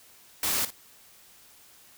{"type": "noise with echo", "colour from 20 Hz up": "white", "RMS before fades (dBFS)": -27, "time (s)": [0.43, 0.65], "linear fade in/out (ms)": 2, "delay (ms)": 55, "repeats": 1, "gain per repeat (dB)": -13, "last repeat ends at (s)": 0.705, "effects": ["white hiss -55 dBFS RMS until 1.97 s"]}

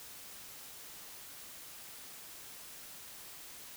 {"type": "silence", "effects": ["white hiss -50 dBFS RMS until 3.76 s"]}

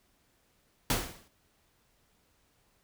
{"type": "noise with exponential decay", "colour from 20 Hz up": "pink", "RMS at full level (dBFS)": -25, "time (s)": [0.9, 1.28], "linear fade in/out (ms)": 2, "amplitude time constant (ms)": 82, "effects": ["pink hiss -70 dBFS RMS until 2.83 s"]}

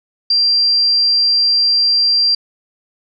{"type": "tone", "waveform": "sine", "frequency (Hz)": 4725, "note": "D8", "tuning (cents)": 10, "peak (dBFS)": -10, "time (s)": [0.3, 2.35], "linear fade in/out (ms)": 5, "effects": []}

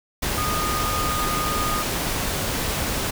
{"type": "tone in noise", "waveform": "sine", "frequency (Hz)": 1230, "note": "D#6", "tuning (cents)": -20, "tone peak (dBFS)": -25, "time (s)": [0.37, 1.83], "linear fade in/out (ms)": 10, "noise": "pink", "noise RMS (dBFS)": -25, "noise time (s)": [0.22, 3.11], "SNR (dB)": -3, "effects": []}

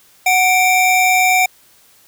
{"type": "tone pair together", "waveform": "square", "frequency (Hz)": [739.9, 2349], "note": ["F#5", "D7"], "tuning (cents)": [0, 0], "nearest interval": "octave + minor sixth", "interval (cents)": 2000, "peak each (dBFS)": -14, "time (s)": [0.26, 1.46], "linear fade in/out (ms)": 5, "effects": ["white hiss -50 dBFS RMS until 2.07 s"]}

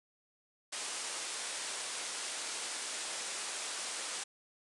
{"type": "low-pass noise", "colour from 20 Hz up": "white", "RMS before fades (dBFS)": -40, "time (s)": [0.72, 4.24], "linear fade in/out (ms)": 10, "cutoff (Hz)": 9900, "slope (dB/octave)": 96, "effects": ["high-pass 400 Hz 12 dB/octave"]}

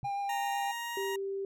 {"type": "tone with exponential decay", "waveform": "sine", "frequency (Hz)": 130, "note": "C3", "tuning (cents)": -11, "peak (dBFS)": -33, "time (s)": [0.03, 0.12], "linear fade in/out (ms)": 0, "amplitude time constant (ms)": 18}
{"type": "tone with vibrato", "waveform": "triangle", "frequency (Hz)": 801, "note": "G5", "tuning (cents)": 37, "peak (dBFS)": -29, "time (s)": [0.04, 0.72], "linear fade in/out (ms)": 10, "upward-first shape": "sine", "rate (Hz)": 7.9, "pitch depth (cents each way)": 11}
{"type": "tone with pitch glide", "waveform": "20% pulse", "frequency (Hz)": [930, 944.6], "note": ["A#5", "A#5"], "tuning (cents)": [-4, 23], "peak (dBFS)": -30, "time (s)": [0.29, 1.16], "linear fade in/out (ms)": 5, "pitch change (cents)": 27, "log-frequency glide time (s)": [0.42, 1.01]}
{"type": "tone", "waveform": "sine", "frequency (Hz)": 392, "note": "G4", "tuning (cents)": 0, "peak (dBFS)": -32, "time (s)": [0.97, 1.45], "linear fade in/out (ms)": 2}
{"effects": ["MP3 96 kbps"]}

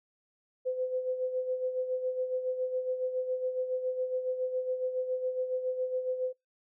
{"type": "tone with tremolo", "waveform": "sine", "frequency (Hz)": 510, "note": "C5", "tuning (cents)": -44, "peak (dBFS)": -27, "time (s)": [0.65, 6.33], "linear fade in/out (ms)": 20, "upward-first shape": "sine", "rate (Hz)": 7.2, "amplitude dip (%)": 60, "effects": ["noise-tail reverb RT60 0.2 s tail -25 dB re dry"]}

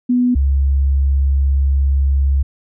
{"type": "tone pair in turn", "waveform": "sine", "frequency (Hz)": [246.9, 68.61], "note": ["B3", "C#2"], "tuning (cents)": [0, -17], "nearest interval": "octave + minor seventh", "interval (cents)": 2217, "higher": "first", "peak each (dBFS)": -11, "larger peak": "neither", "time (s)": [[0.09, 0.35], [0.35, 2.43]], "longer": "second", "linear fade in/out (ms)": 10, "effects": []}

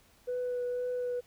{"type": "tone with vibrato", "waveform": "sine", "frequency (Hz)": 493.9, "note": "B4", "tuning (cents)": 0, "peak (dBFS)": -29, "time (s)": [0.27, 1.21], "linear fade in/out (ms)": 20, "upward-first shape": "triangle", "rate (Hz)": 2, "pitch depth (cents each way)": 14, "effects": ["tanh soft clip ceiling -28 dBFS", "pink hiss -63 dBFS RMS until 1.26 s"]}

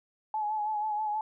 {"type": "tone with vibrato", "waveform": "sine", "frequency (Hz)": 851, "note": "G#5", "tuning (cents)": 42, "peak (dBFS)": -28, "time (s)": [0.34, 1.21], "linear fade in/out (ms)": 2, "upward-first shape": "sine", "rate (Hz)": 6.2, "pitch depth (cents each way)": 40, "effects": []}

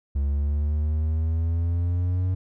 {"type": "exponential sweep", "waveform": "triangle", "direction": "up", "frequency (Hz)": [69.3, 93], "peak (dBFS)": -19, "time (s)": [0.15, 2.35], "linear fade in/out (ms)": 10, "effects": []}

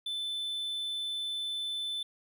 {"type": "tone", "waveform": "triangle", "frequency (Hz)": 3520, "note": "A7", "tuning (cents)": 0, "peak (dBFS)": -31, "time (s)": [0.06, 2.03], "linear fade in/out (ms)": 5, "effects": []}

